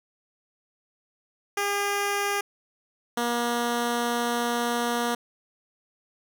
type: tone pair in turn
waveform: 10% pulse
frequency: 404.4 / 238.2 Hz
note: G#4 / A#3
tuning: -46 / +38 cents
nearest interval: major sixth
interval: 916 cents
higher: first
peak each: -16 dBFS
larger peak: neither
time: 1.57-2.41 / 3.17-5.15 s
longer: second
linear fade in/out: 5 ms
effects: none